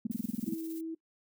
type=tone bursts; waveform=sine; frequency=224.1 Hz; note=A3; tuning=32 cents sharp; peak=-28 dBFS; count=11; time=0.05-0.54 s; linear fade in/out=5 ms; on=20 ms; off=27 ms
type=noise with tremolo; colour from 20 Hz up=violet; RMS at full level=-48 dBFS; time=0.11-0.81 s; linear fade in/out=5 ms; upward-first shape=square; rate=17 Hz; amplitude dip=40%
type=tone; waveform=sine; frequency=324.9 Hz; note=E4; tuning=25 cents flat; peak=-35 dBFS; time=0.46-0.95 s; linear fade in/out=10 ms
effects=noise-tail reverb RT60 0.1 s tail -20 dB re dry